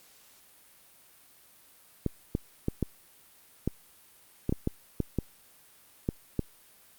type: clicks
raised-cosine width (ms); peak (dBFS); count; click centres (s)
3; -14; 12; 2.063 / 2.351 / 2.684 / 2.827 / 3.676 / 4.494 / 4.525 / 4.674 / 5.003 / 5.187 / 6.089 / 6.393
effects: white hiss -58 dBFS RMS until 6.98 s + Opus 48 kbps